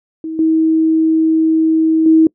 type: tone with level steps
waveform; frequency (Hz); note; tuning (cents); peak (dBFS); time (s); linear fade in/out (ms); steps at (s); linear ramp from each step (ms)
sine; 320; D#4; +49; -20 / -9 / -5; 0.24-2.27; 2; 0.39 / 2.06; 2
effects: noise-tail reverb RT60 0.1 s tail -26 dB re dry